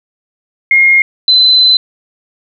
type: tone pair in turn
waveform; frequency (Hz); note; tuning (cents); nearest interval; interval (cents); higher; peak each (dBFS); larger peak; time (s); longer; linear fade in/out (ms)
sine; 2139 / 4038; C7 / B7; +38 / +38; major seventh; 1100; second; -4; neither; 0.71-1.02 / 1.28-1.77; second; 2
effects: none